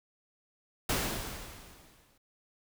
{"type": "noise with exponential decay", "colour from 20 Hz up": "pink", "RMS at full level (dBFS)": -28, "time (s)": [0.89, 2.18], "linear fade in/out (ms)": 5, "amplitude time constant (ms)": 280, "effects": []}